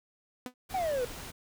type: tone with exponential decay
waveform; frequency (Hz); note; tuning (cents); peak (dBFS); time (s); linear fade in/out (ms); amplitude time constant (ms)
sawtooth; 250.4; B3; +24; -29; 0.46-0.54; 1; 16
type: noise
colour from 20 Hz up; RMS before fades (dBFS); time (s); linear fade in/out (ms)
pink; -43; 0.69-1.32; 20
type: exponential sweep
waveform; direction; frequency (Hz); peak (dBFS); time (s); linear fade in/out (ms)
triangle; down; 783 to 473; -26; 0.74-1.05; 5
effects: none